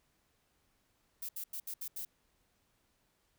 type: noise bursts at uneven times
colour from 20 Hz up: violet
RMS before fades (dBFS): -41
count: 6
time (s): 1.22-1.29 / 1.36-1.44 / 1.53-1.6 / 1.67-1.74 / 1.81-1.88 / 1.96-2.05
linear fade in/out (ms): 5
effects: pink hiss -75 dBFS RMS until 3.38 s